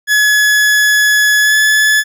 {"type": "tone with pitch glide", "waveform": "40% pulse", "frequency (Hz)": [1698, 1718.7], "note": ["G#6", "A6"], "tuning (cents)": [38, -41], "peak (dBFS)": -7, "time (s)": [0.07, 2.04], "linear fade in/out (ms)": 50, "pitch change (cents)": 21, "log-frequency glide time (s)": [1.41, 1.55], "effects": []}